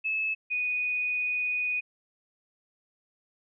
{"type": "tone pair in turn", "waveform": "sine", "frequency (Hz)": [2600, 2479], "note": ["E7", "D#7"], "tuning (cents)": [-24, -7], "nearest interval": "minor second", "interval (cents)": 83, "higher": "first", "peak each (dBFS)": -26, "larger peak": "neither", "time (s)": [[0.04, 0.35], [0.5, 1.81]], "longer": "second", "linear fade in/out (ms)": 20, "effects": []}